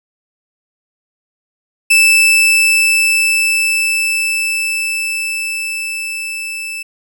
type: tone with level ramp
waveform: 40% pulse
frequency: 2637 Hz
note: E7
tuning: in tune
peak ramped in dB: -5 to -21 dBFS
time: 1.9-6.83 s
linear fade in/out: 10 ms
effects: none